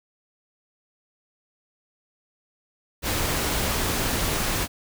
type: noise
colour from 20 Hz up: pink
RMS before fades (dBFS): -25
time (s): 3.02-4.68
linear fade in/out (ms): 50
effects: none